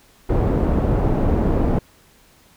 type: low-pass noise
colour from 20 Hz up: pink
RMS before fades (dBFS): -18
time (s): 0.29-1.79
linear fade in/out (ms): 5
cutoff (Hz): 580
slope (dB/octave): 12
effects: pink hiss -53 dBFS RMS until 2.56 s